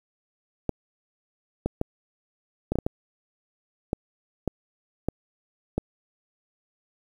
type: clicks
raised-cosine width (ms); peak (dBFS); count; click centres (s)
2; -11; 11; 0.693 / 1.66 / 1.814 / 2.72 / 2.756 / 2.787 / 2.865 / 3.931 / 4.477 / 5.086 / 5.78
effects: 8-bit